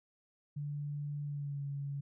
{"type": "tone with pitch glide", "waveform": "sine", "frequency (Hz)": [145.7, 140.9], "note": ["D3", "C#3"], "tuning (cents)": [-13, 29], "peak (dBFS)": -36, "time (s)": [0.56, 2.01], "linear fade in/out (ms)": 10, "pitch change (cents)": -58, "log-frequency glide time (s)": [1.23, 1.63], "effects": []}